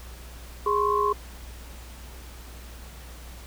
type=tone cluster; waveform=sine; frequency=413.6 / 1037 / 1094 Hz; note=G#4 / C6 / C#6; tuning=-7 / -16 / -23 cents; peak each=-25 dBFS; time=0.66-1.13 s; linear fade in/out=5 ms; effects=added 60 Hz sine -41 dBFS peak until 3.46 s + pink hiss -47 dBFS RMS until 3.46 s